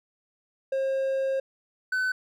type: tone pair in turn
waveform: triangle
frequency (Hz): 536 / 1511.7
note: C5 / F#6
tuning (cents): +42 / +37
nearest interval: octave + tritone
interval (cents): 1795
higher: second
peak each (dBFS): -22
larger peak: neither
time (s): 0.72-1.4 / 1.92-2.12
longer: first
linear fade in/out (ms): 5
effects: none